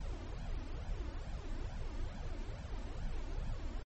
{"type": "noise with flanger", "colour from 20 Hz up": "brown", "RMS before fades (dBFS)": -40, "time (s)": [0, 3.83], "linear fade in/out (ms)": 10, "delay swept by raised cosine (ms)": [1.2, 3.4], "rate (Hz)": 2.3, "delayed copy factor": 0.85, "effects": ["MP3 32 kbps"]}